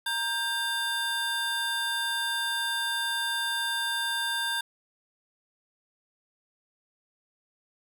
square tone cluster, 933 / 1592 / 3590 Hz, A#5 / G6 / A7, +1 / +26 / +34 cents, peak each -36 / -31 / -32 dBFS, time 0.06-4.61 s, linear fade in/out 5 ms, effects none

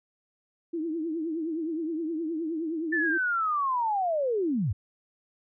sine tone with vibrato, 323 Hz, E4, 35 cents flat, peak -28 dBFS, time 0.73-3.18 s, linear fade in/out 10 ms, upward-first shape triangle, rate 9.6 Hz, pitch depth 120 cents each way
sine linear sweep, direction down, 1784 to 79.8 Hz, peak -24 dBFS, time 2.92-4.73 s, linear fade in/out 10 ms
effects none

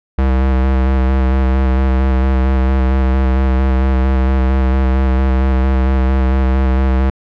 square tone with vibrato, 65.41 Hz, C2, in tune, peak -11 dBFS, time 0.18-7.1 s, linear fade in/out 5 ms, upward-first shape square, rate 4.4 Hz, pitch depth 21 cents each way, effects low-pass 2000 Hz 12 dB/octave

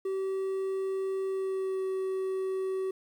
triangle tone with pitch glide, 384.1 to 379.7 Hz, G4 to F#4, -35 to +45 cents, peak -27 dBFS, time 0.05-2.91 s, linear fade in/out 5 ms, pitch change -20 cents, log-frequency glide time 1.26-1.83 s, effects 10-bit

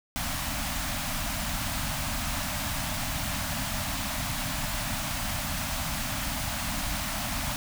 pink band-stop noise, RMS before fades -31 dBFS, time 0.16-7.56 s, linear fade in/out 0 ms, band 290 to 580 Hz, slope 96 dB/octave, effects none

